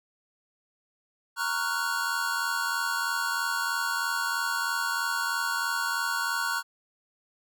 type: chord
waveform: square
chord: Gb major seventh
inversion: first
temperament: equal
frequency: 932.3 / 1108.7 / 1396.9 / 1480 Hz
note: Bb5 / Db6 / F6 / Gb6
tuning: 0 / 0 / 0 / 0 cents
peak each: -35 / -35 / -33 / -31 dBFS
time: 1.36-6.63 s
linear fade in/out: 50 ms
effects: none